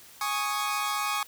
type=chord; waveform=sawtooth; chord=Ab suspended fourth; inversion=none; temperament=equal; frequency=830.6 / 1108.7 / 1244.5 Hz; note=Ab5 / Db6 / Eb6; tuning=0 / 0 / 0 cents; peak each=-29 / -27 / -28 dBFS; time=0.21-1.23 s; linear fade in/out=2 ms; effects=white hiss -51 dBFS RMS until 1.27 s